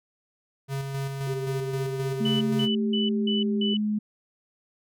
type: tone with tremolo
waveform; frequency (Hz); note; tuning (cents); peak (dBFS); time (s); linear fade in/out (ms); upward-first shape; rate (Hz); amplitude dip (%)
square; 136.9; C#3; -21; -28; 0.68-2.69; 50; square; 3.8; 35
type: tone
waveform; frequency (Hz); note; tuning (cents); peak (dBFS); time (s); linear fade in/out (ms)
sine; 394.8; G4; +12; -30; 1.27-3.74; 5
type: tone with pitch glide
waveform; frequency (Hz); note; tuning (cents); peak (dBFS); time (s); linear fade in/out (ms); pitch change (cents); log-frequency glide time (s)
sine; 220 to 211.2; A3 to G#3; 0 to +29; -23; 2.2-3.99; 10; -71; 2.52-3.65
type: tone bursts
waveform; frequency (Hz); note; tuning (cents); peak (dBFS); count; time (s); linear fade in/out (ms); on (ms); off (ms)
sine; 2983; F#7; +13; -27; 5; 2.25-3.77; 5; 160; 180
effects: none